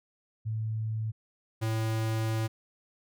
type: tone pair in turn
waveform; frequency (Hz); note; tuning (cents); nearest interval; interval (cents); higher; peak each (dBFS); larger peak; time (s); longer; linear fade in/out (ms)
sine / square; 110 / 111.21; A2 / A2; 0 / +19; unison; 19; second; -29 / -28; second; 0.45-1.12 / 1.61-2.48; second; 20
effects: none